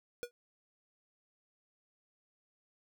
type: tone with exponential decay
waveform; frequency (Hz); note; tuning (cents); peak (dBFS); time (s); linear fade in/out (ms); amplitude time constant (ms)
square; 483.2; B4; -38; -33; 0.23-0.31; 0; 16
effects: none